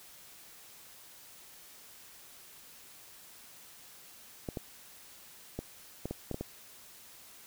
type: clicks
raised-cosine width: 2 ms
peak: -22 dBFS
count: 8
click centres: 4.488 / 4.572 / 5.59 / 6.056 / 6.11 / 6.313 / 6.344 / 6.41 s
effects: white hiss -54 dBFS RMS until 7.46 s